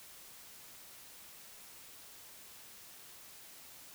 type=silence; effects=white hiss -54 dBFS RMS until 3.94 s

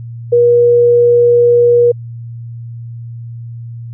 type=tone; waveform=sine; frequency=479 Hz; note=A#4; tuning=47 cents sharp; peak=-5 dBFS; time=0.32-1.92 s; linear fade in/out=10 ms; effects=added 117 Hz sine -24 dBFS peak until 3.93 s

